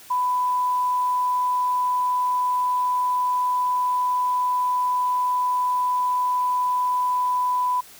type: tone with quantisation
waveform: sine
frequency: 996 Hz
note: B5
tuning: 14 cents sharp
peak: -19 dBFS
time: 0.1-7.81 s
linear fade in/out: 10 ms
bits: 8
effects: white hiss -46 dBFS RMS until 7.99 s